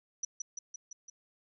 sine tone with echo, 5920 Hz, F#8, in tune, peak -31 dBFS, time 0.23-0.25 s, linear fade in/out 5 ms, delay 170 ms, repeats 5, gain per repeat -3 dB, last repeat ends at 1.1 s, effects none

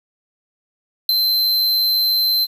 square tone with ADSR envelope, 4097 Hz, C8, 37 cents flat, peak -9 dBFS, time 1.09-2.47 s, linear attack 3 ms, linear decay 5 ms, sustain -6 dB, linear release 37 ms, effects 8-bit

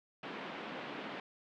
pink band-pass noise, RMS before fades -44 dBFS, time 0.23-1.2 s, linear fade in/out 2 ms, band 200 to 3200 Hz, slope 24 dB/octave, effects none

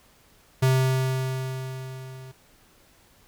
square tone with level ramp, 130.81 Hz, C3, in tune, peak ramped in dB -17 to -41 dBFS, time 0.62-2.32 s, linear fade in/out 10 ms, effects pink hiss -58 dBFS RMS until 3.27 s

